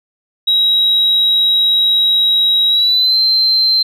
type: tone with pitch glide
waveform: sine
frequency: 3839 to 4115 Hz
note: B7 to C8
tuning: -50 to -30 cents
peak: -8 dBFS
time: 0.47-3.83 s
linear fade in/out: 10 ms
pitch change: +120 cents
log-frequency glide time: 2.68-3.18 s
effects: tanh soft clip ceiling -5 dBFS